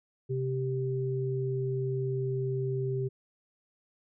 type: tone pair together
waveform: sine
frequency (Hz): 130.81 / 391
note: C3 / G4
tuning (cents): 0 / -4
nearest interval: octave + perfect fifth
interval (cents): 1896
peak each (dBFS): -30 / -32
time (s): 0.29-3.09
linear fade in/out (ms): 20
effects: none